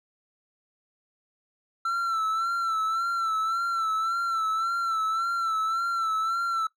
triangle tone with vibrato, 1340 Hz, E6, 28 cents sharp, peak -22 dBFS, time 1.85-6.67 s, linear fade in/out 5 ms, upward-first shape sine, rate 1.8 Hz, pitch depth 50 cents each way, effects noise-tail reverb RT60 0.1 s tail -17 dB re dry

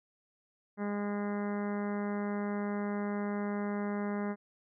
harmonic tone, 204.7 Hz, G#3, 25 cents flat, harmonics 1 / 2 / 3 / 4 / 5 / 6 / 7 / 8 / 9 / 10, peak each -33 / -39 / -43 / -45 / -47 / -49 / -50 / -51 / -52 / -53 dBFS, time 0.77-4.36 s, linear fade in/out 50 ms, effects none

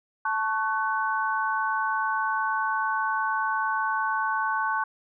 sine chord, F# minor, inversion first, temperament equal with one note detuned, 880 / 1108.7 / 1505 Hz, A5 / C#6 / F#6, 0 / 0 / +29 cents, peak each -28 dBFS, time 0.25-4.84 s, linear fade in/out 5 ms, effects none

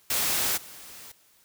white noise with level steps, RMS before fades -26 / -45 dBFS, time 0.1-1.12 s, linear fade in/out 5 ms, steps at 0.56 s, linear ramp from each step 20 ms, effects white hiss -61 dBFS RMS until 1.44 s

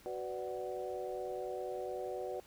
harmonic tone with a mistuned harmonic, 124.2 Hz, B2, 10 cents sharp, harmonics 3 / 4 / 5 / 6, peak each -42 / -42 / -44 / -45 dBFS, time 0.06-2.4 s, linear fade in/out 0 ms, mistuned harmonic 5, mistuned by -98 cents, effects pink hiss -61 dBFS RMS until 2.46 s

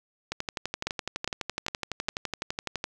two click trains, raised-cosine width 0.2 ms, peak -13 / -11 dBFS, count 31 / 4, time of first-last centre 0.32-2.841 / 0.87-2.09 s, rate 11.9 / 2.46 Hz, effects none

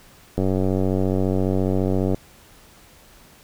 click train, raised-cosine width 2 ms, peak -9 dBFS, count 168, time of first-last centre 0.38-2.145 s, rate 94.6 Hz, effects pink hiss -50 dBFS RMS until 3.43 s

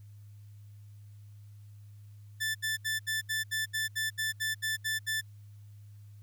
sawtooth tone bursts, 1760 Hz, A6, in tune, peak -26 dBFS, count 13, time 2.4-5.214 s, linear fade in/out 20 ms, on 150 ms, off 72 ms, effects added 103 Hz sine -48 dBFS peak until 6.22 s + white hiss -71 dBFS RMS until 6.22 s

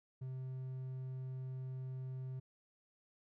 triangle tone, 130 Hz, C3, 11 cents flat, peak -39 dBFS, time 0.21-2.4 s, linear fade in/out 10 ms, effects none

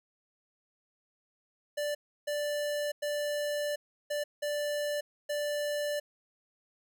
square tone bursts at uneven times, 587.3 Hz, D5, in tune, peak -31 dBFS, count 6, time 1.77-1.95 / 2.27-2.92 / 3.02-3.76 / 4.1-4.24 / 4.42-5.01 / 5.29-6 s, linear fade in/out 10 ms, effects none

